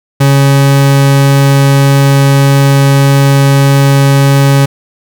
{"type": "tone", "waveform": "40% pulse", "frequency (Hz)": 138.59, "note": "C#3", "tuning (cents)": 0, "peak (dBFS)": -3, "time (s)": [0.2, 4.66], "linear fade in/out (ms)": 10, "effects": []}